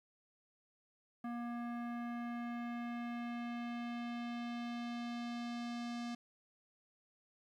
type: tone with low-pass filter sweep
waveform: square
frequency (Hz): 237.9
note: A#3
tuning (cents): +35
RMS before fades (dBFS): -42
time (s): 1.24-6.15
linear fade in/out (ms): 5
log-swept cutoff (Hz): 1400 to 5400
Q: 1.3
effects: 12-bit